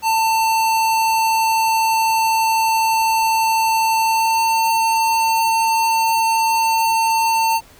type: tone with pitch glide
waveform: square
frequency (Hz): 894 to 900.7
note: A5 to A5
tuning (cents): +27 to +40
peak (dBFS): -15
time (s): 0.02-7.61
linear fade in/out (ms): 50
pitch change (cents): +13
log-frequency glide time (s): 4.02-4.46
effects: pink hiss -47 dBFS RMS until 7.79 s